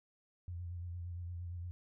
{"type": "tone with vibrato", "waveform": "sine", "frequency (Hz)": 87.31, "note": "F2", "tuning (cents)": 0, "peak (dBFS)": -40, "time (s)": [0.48, 1.71], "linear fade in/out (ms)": 0, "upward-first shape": "sine", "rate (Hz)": 8.7, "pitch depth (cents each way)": 41, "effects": []}